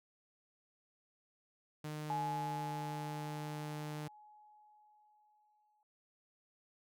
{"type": "tone with pitch glide", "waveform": "sawtooth", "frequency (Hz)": [152, 150.95], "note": ["D#3", "D3"], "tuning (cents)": [-40, 48], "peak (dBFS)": -37, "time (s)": [1.84, 4.08], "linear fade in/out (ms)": 5, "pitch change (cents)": -12, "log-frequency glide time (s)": [2.04, 2.78]}
{"type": "tone with exponential decay", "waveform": "sine", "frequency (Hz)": 844, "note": "G#5", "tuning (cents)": 28, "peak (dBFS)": -34, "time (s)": [2.1, 5.83], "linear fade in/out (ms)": 1, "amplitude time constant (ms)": 810}
{"effects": []}